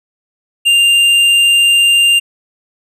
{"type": "tone with hard clipping", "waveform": "sine", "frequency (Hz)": 2794, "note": "F7", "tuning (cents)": 0, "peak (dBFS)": -8, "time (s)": [0.65, 2.2], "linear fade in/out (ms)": 20, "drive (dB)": 7, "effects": []}